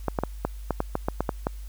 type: clicks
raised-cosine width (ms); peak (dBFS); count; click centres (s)
1; -10; 11; 0.083 / 0.188 / 0.236 / 0.45 / 0.707 / 0.804 / 0.954 / 1.085 / 1.206 / 1.292 / 1.469
effects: added 50 Hz sine -35 dBFS peak until 1.68 s + white hiss -55 dBFS RMS until 1.68 s